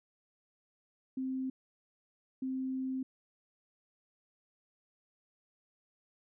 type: tone bursts at uneven times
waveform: sine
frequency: 261.6 Hz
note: C4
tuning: in tune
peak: -33 dBFS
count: 2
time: 1.17-1.5 / 2.42-3.03 s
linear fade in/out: 5 ms
effects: none